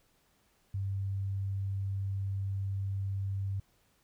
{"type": "tone", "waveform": "sine", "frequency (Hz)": 97.8, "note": "G2", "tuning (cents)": -4, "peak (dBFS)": -31, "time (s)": [0.74, 3.6], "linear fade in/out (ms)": 5, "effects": ["pink hiss -70 dBFS RMS until 4.03 s"]}